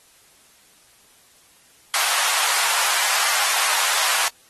pink high-pass noise, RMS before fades -21 dBFS, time 1.94-4.28 s, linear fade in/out 0 ms, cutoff 820 Hz, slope 24 dB/octave, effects white hiss -54 dBFS RMS until 4.49 s + AAC 32 kbps

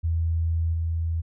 sine tone with level steps, 82.41 Hz, E2, in tune, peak -21 / -23 dBFS, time 0.03-1.22 s, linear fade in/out 20 ms, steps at 0.73 s, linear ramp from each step 10 ms, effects none

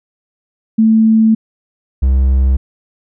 sine / triangle tone pair in turn, 221.4 / 65.82 Hz, A3 / C2, +11 / +11 cents, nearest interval octave + major sixth, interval 2100 cents, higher first, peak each -6 dBFS, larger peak neither, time 0.78-1.35 / 2.02-2.57 s, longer first, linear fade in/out 10 ms, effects none

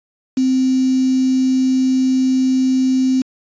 sine tone with quantisation, 260 Hz, C4, 11 cents flat, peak -12 dBFS, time 0.37-3.22 s, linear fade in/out 5 ms, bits 5, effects resampled to 16000 Hz

